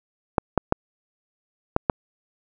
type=clicks; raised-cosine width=1 ms; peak=-3 dBFS; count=5; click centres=0.382 / 0.577 / 0.724 / 1.764 / 1.898 s; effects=none